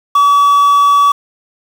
triangle tone with quantisation, 1141 Hz, C#6, 50 cents sharp, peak -4 dBFS, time 0.15-1.12 s, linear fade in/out 5 ms, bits 5, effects none

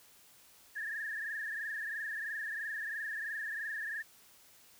sine tone with frequency modulation, 1744 Hz, A6, 16 cents flat, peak -36 dBFS, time 0.75-4.03 s, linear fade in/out 20 ms, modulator 23 Hz, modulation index 3.8, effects white hiss -61 dBFS RMS until 4.79 s

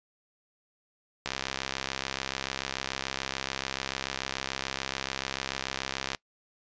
click train, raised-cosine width 0.2 ms, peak -13 dBFS, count 328, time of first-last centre 1.26-6.148 s, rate 66.9 Hz, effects noise-tail reverb RT60 0.1 s tail -23 dB re dry + resampled to 16000 Hz

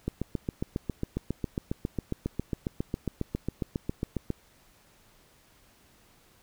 click train, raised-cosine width 3 ms, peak -16 dBFS, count 32, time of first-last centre 0.08-4.303 s, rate 7.34 Hz, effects pink hiss -61 dBFS RMS until 6.42 s

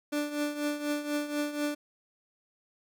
30% pulse tone with tremolo, 294.2 Hz, D4, 3 cents sharp, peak -24 dBFS, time 0.12-1.75 s, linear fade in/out 10 ms, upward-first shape triangle, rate 4.1 Hz, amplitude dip 75%, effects none

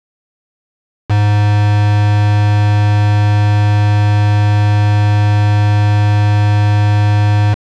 triangle tone with quantisation, 103.83 Hz, G#2, in tune, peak -6 dBFS, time 1.09-7.55 s, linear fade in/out 20 ms, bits 3, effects low-pass 4000 Hz 12 dB/octave

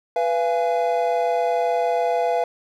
triangle chord, F diminished, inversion second, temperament equal with one note detuned, 493.9 / 683.7 / 830.6 Hz, Cb5 / F5 / Ab5, 0 / -37 / 0 cents, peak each -21 / -19 / -24 dBFS, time 0.16-2.44 s, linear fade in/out 2 ms, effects none

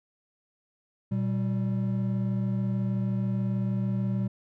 triangle tone pair together, 119.7 / 193.33 Hz, A#2 / G3, +46 / -24 cents, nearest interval minor sixth, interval 830 cents, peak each -26 dBFS, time 1.11-4.28 s, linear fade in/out 10 ms, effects none

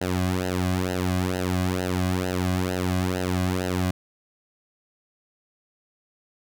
sawtooth tone with flanger, 91.6 Hz, F#2, 17 cents flat, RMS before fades -25 dBFS, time 0.01-3.91 s, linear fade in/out 5 ms, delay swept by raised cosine 0.86 to 2.26 ms, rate 2.2 Hz, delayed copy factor -1, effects none

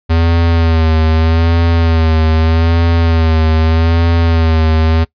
square tone with vibrato, 81.8 Hz, E2, 13 cents flat, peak -9 dBFS, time 0.09-5.05 s, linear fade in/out 20 ms, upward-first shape sine, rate 0.81 Hz, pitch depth 48 cents each way, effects noise-tail reverb RT60 0.1 s tail -21 dB re dry + resampled to 11025 Hz

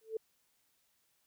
sine tone with exponential growth, 442.7 Hz, A4, 11 cents sharp, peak -30 dBFS, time 0.01-0.17 s, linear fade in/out 5 ms, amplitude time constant 33 ms, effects white hiss -75 dBFS RMS until 1.26 s

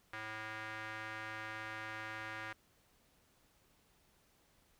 square tone with band-pass filter, 109.1 Hz, A2, 14 cents flat, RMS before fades -45 dBFS, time 0.13-2.53 s, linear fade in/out 5 ms, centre 1700 Hz, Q 2.1, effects pink hiss -71 dBFS RMS until 4.79 s

